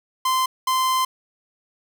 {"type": "tone bursts at uneven times", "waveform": "45% pulse", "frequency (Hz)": 1037, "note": "C6", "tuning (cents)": -16, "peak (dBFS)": -18, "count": 2, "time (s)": [[0.25, 0.46], [0.67, 1.05]], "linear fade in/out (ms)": 5, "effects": []}